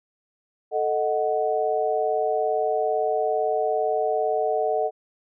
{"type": "chord", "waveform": "sine", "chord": "D# diminished", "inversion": "second", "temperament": "equal", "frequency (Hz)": [440, 622.3, 740], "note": ["A4", "D#5", "F#5"], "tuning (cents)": [0, 0, 0], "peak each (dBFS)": -25, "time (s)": [0.71, 4.91], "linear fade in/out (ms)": 50, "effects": []}